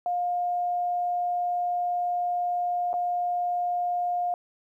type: tone with dropouts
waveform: sine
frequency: 709 Hz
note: F5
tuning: 26 cents sharp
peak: -24 dBFS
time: 0.06-4.34 s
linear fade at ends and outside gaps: 1 ms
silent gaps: 2.931-2.939 s
effects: 11-bit